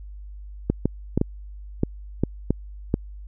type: clicks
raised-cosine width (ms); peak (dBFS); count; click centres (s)
3; -6; 8; 0.7 / 0.856 / 1.176 / 1.214 / 1.834 / 2.236 / 2.506 / 2.941
effects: added 50 Hz sine -36 dBFS peak until 3.27 s